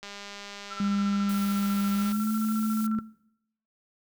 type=click train; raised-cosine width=0.2 ms; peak=-24 dBFS; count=423; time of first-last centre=0.03-2.119 s; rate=202 Hz
type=tone with tremolo; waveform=sine; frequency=1350 Hz; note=E6; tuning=41 cents sharp; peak=-34 dBFS; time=0.7-3.01 s; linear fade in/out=20 ms; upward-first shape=square; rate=14 Hz; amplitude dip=65%
type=tone with pitch glide; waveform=sine; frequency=201 to 217.9 Hz; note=G3 to A3; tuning=+44 to -17 cents; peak=-24 dBFS; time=0.8-2.99 s; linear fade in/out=2 ms; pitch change=+139 cents; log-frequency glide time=1.94-2.32 s
type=noise; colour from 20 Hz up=blue; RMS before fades=-41 dBFS; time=1.29-2.87 s; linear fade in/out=5 ms
effects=noise-tail reverb RT60 0.8 s tail -21 dB re dry